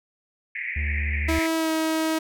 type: band-pass noise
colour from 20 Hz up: white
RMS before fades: -31 dBFS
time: 0.55-1.47 s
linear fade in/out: 5 ms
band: 1800 to 2400 Hz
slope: 96 dB/octave
type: tone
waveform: triangle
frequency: 74 Hz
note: D2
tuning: 14 cents sharp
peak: -22 dBFS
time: 0.76-1.39 s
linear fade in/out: 5 ms
type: tone with pitch glide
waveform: sawtooth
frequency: 324.3 to 318.7 Hz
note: E4 to D#4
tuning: -28 to +42 cents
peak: -18 dBFS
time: 1.28-2.19 s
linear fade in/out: 10 ms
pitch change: -30 cents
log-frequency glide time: 1.56-1.71 s
effects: none

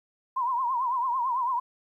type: tone with vibrato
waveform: sine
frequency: 1000 Hz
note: B5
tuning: 21 cents sharp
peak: -24 dBFS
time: 0.36-1.6 s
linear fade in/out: 10 ms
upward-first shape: triangle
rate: 9 Hz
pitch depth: 140 cents each way
effects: 11-bit

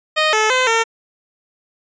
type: tone with pitch steps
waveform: 10% pulse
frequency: 620 / 433.4 / 512 / 454.4 Hz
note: D#5 / A4 / C5 / A#4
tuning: -6 / -26 / -38 / -44 cents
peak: -5 dBFS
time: 0.16-0.84 s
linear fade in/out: 20 ms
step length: 170 ms
effects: resampled to 16000 Hz

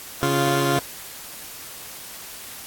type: tone pair together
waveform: 15% pulse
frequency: 139 / 349.1 Hz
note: C#3 / F4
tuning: +5 / -1 cents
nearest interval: octave + major third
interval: 1594 cents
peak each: -15 dBFS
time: 0.23-0.79 s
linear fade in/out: 0 ms
effects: white hiss -38 dBFS RMS until 2.66 s + AAC 64 kbps

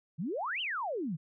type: exponential two-way sweep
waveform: sine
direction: up then down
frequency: 141.1 to 3174 to 141.1 Hz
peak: -32 dBFS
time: 0.18-1.17 s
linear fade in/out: 20 ms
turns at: 0.61 s
effects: none

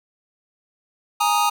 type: chord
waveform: square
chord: Ab suspended second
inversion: none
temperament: equal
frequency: 830.6 / 932.3 / 1244.5 Hz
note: Ab5 / Bb5 / Eb6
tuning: 0 / 0 / 0 cents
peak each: -22 dBFS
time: 1.2-1.5 s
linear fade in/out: 10 ms
effects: none

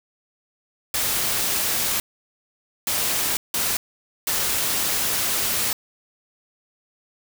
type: noise bursts at uneven times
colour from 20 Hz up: white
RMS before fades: -23 dBFS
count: 4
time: 0.94-2 / 2.87-3.37 / 3.54-3.77 / 4.27-5.73 s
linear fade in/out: 2 ms
effects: none

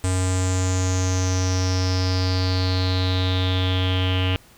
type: tone with low-pass filter sweep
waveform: square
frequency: 92.5 Hz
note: F#2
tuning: in tune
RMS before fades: -21 dBFS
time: 0.04-4.36 s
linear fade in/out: 0 ms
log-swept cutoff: 8300 to 2900 Hz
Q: 7.7
effects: pink hiss -51 dBFS RMS until 4.57 s

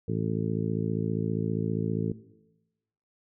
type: harmonic tone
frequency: 55 Hz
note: A1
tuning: in tune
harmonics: 2 / 3 / 4 / 5 / 6 / 7 / 8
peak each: -31 / -31 / -35 / -37 / -39 / -37 / -36 dBFS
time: 0.08-2.12 s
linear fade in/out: 5 ms
effects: noise-tail reverb RT60 1.0 s tail -17 dB re dry

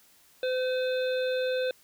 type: harmonic tone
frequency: 511 Hz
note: C5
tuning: 41 cents flat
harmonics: 1 / 3 / 5 / 7 / 8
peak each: -26 / -37 / -41 / -40 / -45 dBFS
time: 0.43-1.71 s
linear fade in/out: 2 ms
effects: white hiss -60 dBFS RMS until 1.83 s

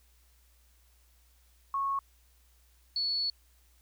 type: tone pair in turn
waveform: sine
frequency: 1100 / 4415 Hz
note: C#6 / C#8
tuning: -14 / -8 cents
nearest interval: 2 octaves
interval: 2406 cents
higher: second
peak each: -28 dBFS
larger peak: neither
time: 1.74-1.99 / 2.96-3.3 s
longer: second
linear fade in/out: 2 ms
effects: added 60 Hz sine -62 dBFS peak until 3.81 s + white hiss -68 dBFS RMS until 3.81 s

